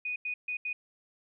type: tone bursts at uneven times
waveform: sine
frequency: 2479 Hz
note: D#7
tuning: 7 cents flat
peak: -31 dBFS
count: 4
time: 0.05-0.16 / 0.25-0.34 / 0.48-0.57 / 0.65-0.73 s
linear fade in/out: 5 ms
effects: none